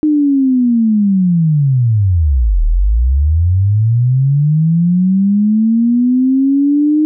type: linear two-way sweep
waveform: sine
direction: down then up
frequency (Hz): 308.4 to 36.71 to 308.4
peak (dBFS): -8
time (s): 0.03-7.05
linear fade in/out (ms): 0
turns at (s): 2.64
effects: none